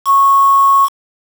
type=tone with quantisation; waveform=sine; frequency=1101 Hz; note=C#6; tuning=12 cents flat; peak=-6 dBFS; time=0.05-0.89 s; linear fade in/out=50 ms; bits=4; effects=none